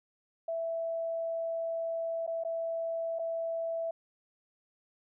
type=tone with dropouts; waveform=sine; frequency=661 Hz; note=E5; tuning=5 cents sharp; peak=-31 dBFS; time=0.48-3.91 s; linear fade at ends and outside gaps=5 ms; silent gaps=2.266-2.275 / 2.437-2.448 / 3.188-3.193 s; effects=none

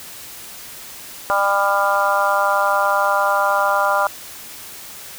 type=harmonic tone; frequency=199.5 Hz; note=G3; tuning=31 cents sharp; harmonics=3 / 4 / 5 / 6 / 7; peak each=-21 / -21 / -21 / -21 / -21 dBFS; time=1.3-4.07 s; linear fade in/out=0 ms; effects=white hiss -36 dBFS RMS until 5.18 s

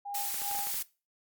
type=tone with tremolo; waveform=sine; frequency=809 Hz; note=G#5; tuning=46 cents flat; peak=-34 dBFS; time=0.05-0.71 s; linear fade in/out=10 ms; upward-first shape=sine; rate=2.5 Hz; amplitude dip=90%
type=noise; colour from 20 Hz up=blue; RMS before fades=-34 dBFS; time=0.14-0.83 s; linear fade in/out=10 ms
type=clicks; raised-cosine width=0.3 ms; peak=-26 dBFS; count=7; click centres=0.344 / 0.418 / 0.513 / 0.55 / 0.591 / 0.67 / 0.743 s
effects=noise-tail reverb RT60 0.3 s tail -20 dB re dry + Opus 48 kbps

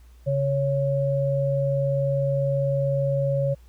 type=tone pair together; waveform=sine; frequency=138.71 / 554.4 Hz; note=C#3 / C#5; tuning=+1 / 0 cents; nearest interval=2 octaves; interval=2399 cents; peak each=-23 dBFS; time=0.26-3.55 s; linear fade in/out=20 ms; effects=added 60 Hz sine -47 dBFS peak until 3.68 s + pink hiss -62 dBFS RMS until 3.68 s

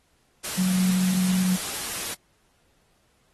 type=tone in noise; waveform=sine; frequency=185 Hz; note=F#3; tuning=in tune; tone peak=-20 dBFS; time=0.57-1.57 s; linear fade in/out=20 ms; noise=white; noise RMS=-31 dBFS; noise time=0.43-2.15 s; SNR=+8 dB; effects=pink hiss -66 dBFS RMS until 3.33 s + AAC 32 kbps

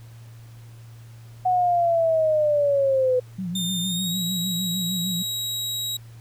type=linear sweep; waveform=sine; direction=down; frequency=740 to 498.5 Hz; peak=-17 dBFS; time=1.45-3.2 s; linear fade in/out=10 ms
type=tone with vibrato; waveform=sine; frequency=179.9 Hz; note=F#3; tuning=48 cents flat; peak=-26 dBFS; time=3.38-5.23 s; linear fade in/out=10 ms; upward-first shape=triangle; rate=6.6 Hz; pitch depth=120 cents each way
type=tone with pitch glide; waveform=sawtooth; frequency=3620 to 3835 Hz; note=A7 to A#7; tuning=+48 to +48 cents; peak=-23 dBFS; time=3.55-5.97 s; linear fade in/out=5 ms; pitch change=+100 cents; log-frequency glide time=3.83-4.18 s
effects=added 115 Hz sine -41 dBFS peak until 6.2 s + pink hiss -55 dBFS RMS until 6.2 s

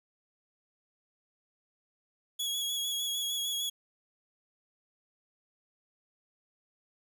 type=tone with vibrato; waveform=sawtooth; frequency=3346 Hz; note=G#7; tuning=12 cents sharp; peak=-28 dBFS; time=2.39-3.7 s; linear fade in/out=10 ms; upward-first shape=square; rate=6.6 Hz; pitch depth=18 cents each way; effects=none

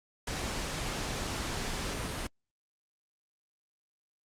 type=noise; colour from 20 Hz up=pink; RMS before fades=-35 dBFS; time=0.27-2.27 s; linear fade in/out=5 ms; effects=low-pass 9000 Hz 12 dB/octave + Opus 48 kbps

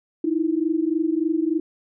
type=tone pair together; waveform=sine; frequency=310.2 / 333.6 Hz; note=D#4 / E4; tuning=-5 / +21 cents; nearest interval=minor second; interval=126 cents; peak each=-22 dBFS; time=0.24-1.6 s; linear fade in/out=5 ms; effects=none

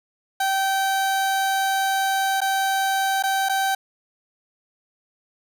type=tone with dropouts; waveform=30% pulse; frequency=775 Hz; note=G5; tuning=20 cents flat; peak=-17 dBFS; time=0.4-3.75 s; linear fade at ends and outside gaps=5 ms; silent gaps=2.406-2.415 / 3.226-3.236 / 3.488-3.494 s; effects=none

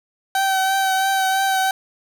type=tone with vibrato; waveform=30% pulse; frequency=769 Hz; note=G5; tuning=33 cents flat; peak=-14 dBFS; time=0.35-1.71 s; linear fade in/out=2 ms; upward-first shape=triangle; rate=3 Hz; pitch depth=25 cents each way; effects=none

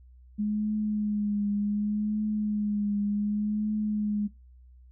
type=tone with vibrato; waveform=sine; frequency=208.7 Hz; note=G#3; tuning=9 cents sharp; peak=-25 dBFS; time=0.38-4.28 s; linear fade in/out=20 ms; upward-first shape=triangle; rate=0.67 Hz; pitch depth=40 cents each way; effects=noise-tail reverb RT60 0.2 s tail -20 dB re dry + added 62 Hz sine -50 dBFS peak until 4.91 s

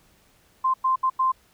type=tone bursts at uneven times; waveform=sine; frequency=1044 Hz; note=C6; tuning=4 cents flat; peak=-18 dBFS; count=4; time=0.64-0.74 / 0.84-0.96 / 1.03-1.1 / 1.19-1.32 s; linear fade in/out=10 ms; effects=pink hiss -60 dBFS RMS until 1.53 s

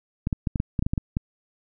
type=clicks; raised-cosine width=5 ms; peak=-11 dBFS; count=11; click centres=0.271 / 0.328 / 0.472 / 0.558 / 0.601 / 0.792 / 0.825 / 0.865 / 0.935 / 0.978 / 1.169 s; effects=none

